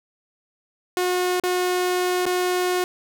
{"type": "tone with dropouts", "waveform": "sawtooth", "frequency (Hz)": 361.9, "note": "F#4", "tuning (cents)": -38, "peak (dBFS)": -16, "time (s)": [0.97, 2.84], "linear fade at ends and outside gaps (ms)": 1, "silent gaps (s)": [[1.399, 1.436], [2.256, 2.264]], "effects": []}